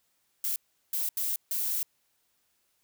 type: noise bursts at uneven times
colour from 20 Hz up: violet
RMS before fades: -30 dBFS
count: 4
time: 0.44-0.56 / 0.93-1.09 / 1.17-1.36 / 1.51-1.83 s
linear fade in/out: 2 ms
effects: white hiss -73 dBFS RMS until 2.83 s